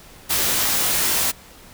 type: noise with comb filter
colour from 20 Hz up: white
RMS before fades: -20 dBFS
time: 0.29-1.32 s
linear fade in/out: 20 ms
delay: 19 ms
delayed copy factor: -1
effects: pink hiss -45 dBFS RMS until 1.73 s